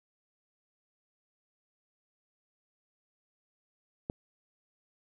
click, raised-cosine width 2 ms, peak -20 dBFS, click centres 4.099 s, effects none

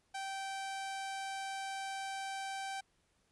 sawtooth tone, 778 Hz, G5, 13 cents flat, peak -35 dBFS, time 0.14-2.81 s, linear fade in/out 10 ms, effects pink hiss -75 dBFS RMS until 3.31 s + resampled to 24000 Hz

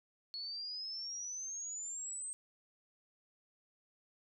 sine exponential sweep, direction up, 4349 to 8370 Hz, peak -40 dBFS, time 0.34-2.33 s, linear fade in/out 0 ms, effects none

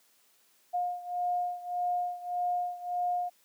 sine beating tone pair, 712 / 713.7 Hz, F5 / F5, +33 / +37 cents, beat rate 1.7 Hz, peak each -31 / -34 dBFS, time 0.73-3.3 s, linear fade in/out 20 ms, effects white hiss -66 dBFS RMS until 3.44 s + high-pass 200 Hz 12 dB/octave

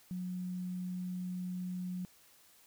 sine tone with quantisation, 181.5 Hz, F#3, 33 cents flat, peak -36 dBFS, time 0.11-2.05 s, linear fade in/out 0 ms, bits 11, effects white hiss -63 dBFS RMS until 2.66 s

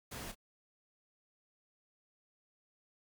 pink noise with echo, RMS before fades -45 dBFS, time 0.11-0.32 s, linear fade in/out 10 ms, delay 30 ms, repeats 1, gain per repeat -10 dB, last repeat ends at 0.35 s, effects Opus 48 kbps

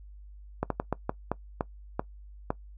slowing click train, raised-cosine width 1 ms, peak -13 dBFS, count 9, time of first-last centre 0.63-2.505 s, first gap 73 ms, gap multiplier 1.32, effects noise-tail reverb RT60 0.1 s tail -20 dB re dry + added 50 Hz sine -45 dBFS peak until 2.77 s

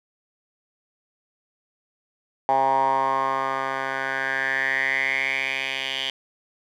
10% pulse tone with band-pass filter sweep, 134.2 Hz, C3, 44 cents sharp, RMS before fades -24 dBFS, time 2.49-6.1 s, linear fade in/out 0 ms, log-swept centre 840 to 3000 Hz, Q 6.6, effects none

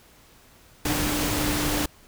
sine tone in noise, 297.4 Hz, D4, 22 cents sharp, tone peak -28 dBFS, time 0.85-1.86 s, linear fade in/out 5 ms, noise pink, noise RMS -26 dBFS, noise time 0.85-1.86 s, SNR -5 dB, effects pink hiss -54 dBFS RMS until 2.07 s

